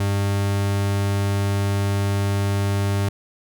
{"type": "tone", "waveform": "40% pulse", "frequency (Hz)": 100, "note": "G2", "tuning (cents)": 35, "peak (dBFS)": -18, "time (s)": [0, 3.09], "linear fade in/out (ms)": 5, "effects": []}